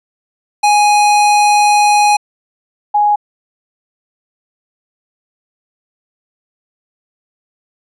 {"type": "tone pair in turn", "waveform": ["square", "sine"], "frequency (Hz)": [830.6, 830.6], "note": ["G#5", "G#5"], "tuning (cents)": [0, 0], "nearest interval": "unison", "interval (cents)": 0, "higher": "neither", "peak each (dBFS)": -8, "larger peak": "neither", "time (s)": [[0.63, 2.17], [2.94, 3.16]], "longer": "first", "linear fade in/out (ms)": 10, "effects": ["resampled to 24000 Hz"]}